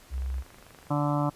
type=tone; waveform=sine; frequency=65.3 Hz; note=C2; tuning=3 cents flat; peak=-28 dBFS; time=0.1-0.44 s; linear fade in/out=50 ms
type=click train; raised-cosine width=0.5 ms; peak=-35 dBFS; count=19; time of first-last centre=0.14-0.869 s; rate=24.7 Hz
type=harmonic tone; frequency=146 Hz; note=D3; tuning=10 cents flat; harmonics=1 / 2 / 4 / 5 / 6 / 7 / 8 / 9; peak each=-27 / -29 / -33 / -35 / -36 / -35 / -37 / -39 dBFS; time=0.9-1.3 s; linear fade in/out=10 ms
effects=pink hiss -54 dBFS RMS until 1.35 s + resampled to 32000 Hz